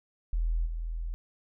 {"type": "tone with level steps", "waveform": "sine", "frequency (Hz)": 41.2, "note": "E1", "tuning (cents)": 0, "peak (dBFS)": [-25, -31], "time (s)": [0.33, 1.14], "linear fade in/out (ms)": 0, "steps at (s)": 0.65, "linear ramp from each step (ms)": 20, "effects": []}